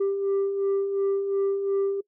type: beating tone pair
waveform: sine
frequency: 392 / 394.8 Hz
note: G4 / G4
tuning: 0 / +12 cents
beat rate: 2.8 Hz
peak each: -29 / -21 dBFS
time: 0-2.01 s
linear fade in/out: 10 ms
effects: noise-tail reverb RT60 0.1 s tail -21 dB re dry + tanh soft clip ceiling -20 dBFS